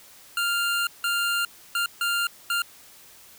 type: tone bursts at uneven times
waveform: 25% pulse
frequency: 1396.9 Hz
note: F6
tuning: in tune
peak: -19 dBFS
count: 5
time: 0.37-0.87 / 1.04-1.45 / 1.75-1.86 / 2.01-2.27 / 2.5-2.62 s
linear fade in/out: 2 ms
effects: white hiss -50 dBFS RMS until 3.38 s